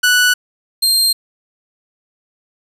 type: tone pair in turn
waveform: sawtooth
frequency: 1480 / 4186 Hz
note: F#6 / C8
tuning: 0 / 0 cents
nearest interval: octave + tritone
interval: 1800 cents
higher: second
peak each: -6 / -8 dBFS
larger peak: first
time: 0.03-0.34 / 0.82-1.13 s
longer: neither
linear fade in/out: 10 ms
effects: resampled to 32000 Hz + 7-bit